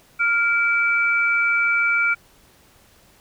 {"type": "tone pair together", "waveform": "sine", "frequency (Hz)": [1400, 2313], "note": ["F6", "D7"], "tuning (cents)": [4, -27], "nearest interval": "major sixth", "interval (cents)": 869, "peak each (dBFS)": -19, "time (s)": [0.19, 2.15], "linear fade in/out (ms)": 20, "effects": ["pink hiss -54 dBFS RMS until 3.2 s"]}